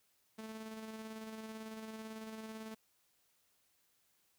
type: tone with tremolo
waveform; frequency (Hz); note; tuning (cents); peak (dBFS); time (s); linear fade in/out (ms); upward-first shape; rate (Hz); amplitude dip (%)
sawtooth; 220; A3; 0; -40; 0.38-2.75; 10; square; 18; 30
effects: white hiss -75 dBFS RMS until 4.38 s